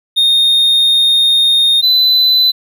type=tone pair in turn; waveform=triangle; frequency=3686 / 4012 Hz; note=A#7 / B7; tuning=-20 / +26 cents; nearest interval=minor second; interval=146 cents; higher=second; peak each=-6 dBFS; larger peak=neither; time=0.16-1.82 / 1.82-2.52 s; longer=first; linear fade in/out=20 ms; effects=none